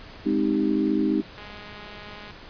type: chord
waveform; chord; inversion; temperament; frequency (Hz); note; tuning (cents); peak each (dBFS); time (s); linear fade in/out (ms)
sine; Ab major seventh; none; equal; 207.7 / 261.6 / 311.1 / 392; Ab3 / C4 / Eb4 / G4; 0 / 0 / 0 / 0; -26 / -26 / -23 / -29; 0.25-1.22; 20
type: click train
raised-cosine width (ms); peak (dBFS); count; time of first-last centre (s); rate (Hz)
0.3; -27; 194; 1.38-2.308; 208
effects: pink hiss -44 dBFS RMS until 2.49 s + resampled to 11025 Hz